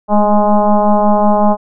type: tone with frequency modulation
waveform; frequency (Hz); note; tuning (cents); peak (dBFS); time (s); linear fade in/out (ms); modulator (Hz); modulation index
sine; 415.3; G#4; 0; -7; 0.08-1.57; 50; 209; 2.6
effects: none